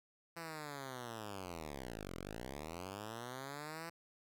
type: linear two-way sweep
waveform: 5% pulse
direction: down then up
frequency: 169.5 to 41.2 to 169.5 Hz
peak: -33 dBFS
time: 0.36-3.9 s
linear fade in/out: 10 ms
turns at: 2.15 s
effects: none